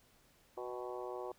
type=harmonic tone with a mistuned harmonic; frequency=123.47 Hz; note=B2; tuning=in tune; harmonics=3 / 4 / 5 / 6 / 7 / 8 / 9; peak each=-44 / -46 / -48 / -50 / -51 / -52 / -53 dBFS; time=0.57-1.32 s; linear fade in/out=5 ms; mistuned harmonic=6; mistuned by=+46 cents; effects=pink hiss -68 dBFS RMS until 1.38 s